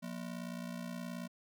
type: ring-modulated tone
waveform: square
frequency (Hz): 207.7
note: G#3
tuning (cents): 0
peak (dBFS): -38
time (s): 0.02-1.28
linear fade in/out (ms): 20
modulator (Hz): 29.4
effects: none